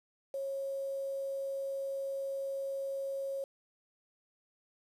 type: tone with quantisation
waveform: sine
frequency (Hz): 546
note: C#5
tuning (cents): -26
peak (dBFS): -34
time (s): 0.34-3.44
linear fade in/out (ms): 2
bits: 9
effects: low-pass 12000 Hz 12 dB/octave